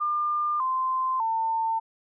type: tone with pitch steps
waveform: sine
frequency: 1200 / 1038.6 / 899 Hz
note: D6 / C6 / A5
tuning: +37 / -13 / +37 cents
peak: -23 dBFS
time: 0-1.8 s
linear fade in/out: 20 ms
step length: 600 ms
effects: none